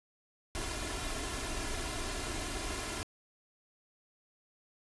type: noise with comb filter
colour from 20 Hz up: pink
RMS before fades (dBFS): -37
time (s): 0.55-3.03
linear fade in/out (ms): 0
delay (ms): 2.9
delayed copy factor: +0.65
effects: resampled to 24000 Hz